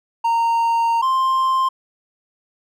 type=tone pair in turn; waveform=triangle; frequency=924 / 1050.4 Hz; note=A#5 / C6; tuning=-16 / +6 cents; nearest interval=major second; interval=222 cents; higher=second; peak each=-13 dBFS; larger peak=neither; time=0.24-1.02 / 1.02-1.69 s; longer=first; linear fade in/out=10 ms; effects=none